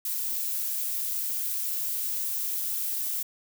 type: noise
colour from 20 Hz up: violet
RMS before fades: -30 dBFS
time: 0.05-3.23 s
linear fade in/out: 5 ms
effects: none